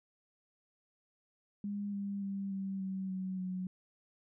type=tone with pitch steps; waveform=sine; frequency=203.3 / 200 / 196.83 / 193.67 / 190.56 / 187.51 / 184.5 Hz; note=G#3 / G3 / G3 / G3 / G3 / F#3 / F#3; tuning=-37 / +35 / +7 / -21 / -49 / +23 / -5 cents; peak=-35 dBFS; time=1.64-3.67 s; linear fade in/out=2 ms; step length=290 ms; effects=none